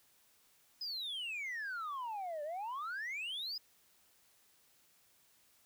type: exponential two-way sweep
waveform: sine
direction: down then up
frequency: 5110 to 577 to 5110 Hz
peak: -36 dBFS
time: 0.81-3.58 s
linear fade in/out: 5 ms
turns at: 2.43 s
effects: tanh soft clip ceiling -37 dBFS + white hiss -69 dBFS RMS until 5.65 s